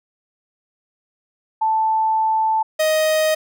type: tone pair in turn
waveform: sine / 45% pulse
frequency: 880 / 625.5 Hz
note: A5 / D#5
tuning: 0 / +9 cents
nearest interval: tritone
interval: 591 cents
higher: first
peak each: -15 dBFS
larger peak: neither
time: 1.61-2.63 / 2.79-3.35 s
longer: first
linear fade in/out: 10 ms
effects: none